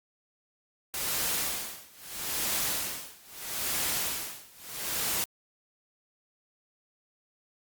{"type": "noise with tremolo", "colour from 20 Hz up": "white", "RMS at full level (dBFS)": -29, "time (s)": [0.94, 5.24], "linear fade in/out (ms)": 0, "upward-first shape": "sine", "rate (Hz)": 0.77, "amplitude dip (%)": 95, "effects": ["Opus 48 kbps"]}